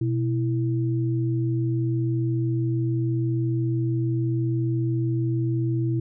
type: tone pair together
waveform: sine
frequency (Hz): 123.47 / 329.6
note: B2 / E4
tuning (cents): 0 / 0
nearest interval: octave + perfect fourth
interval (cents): 1700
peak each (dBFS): -22 / -27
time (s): 0.01-6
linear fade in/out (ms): 5
effects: none